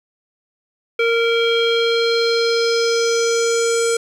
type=tone with low-pass filter sweep; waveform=square; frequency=462.8 Hz; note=A#4; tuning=13 cents flat; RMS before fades=-17 dBFS; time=0.99-3.97 s; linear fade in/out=5 ms; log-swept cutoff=2600 to 8200 Hz; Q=4; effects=8-bit